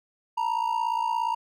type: ring-modulated tone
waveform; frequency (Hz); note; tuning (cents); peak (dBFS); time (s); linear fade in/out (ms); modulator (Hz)
triangle; 932.3; A#5; 0; -19; 0.37-1.35; 10; 28.6
effects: none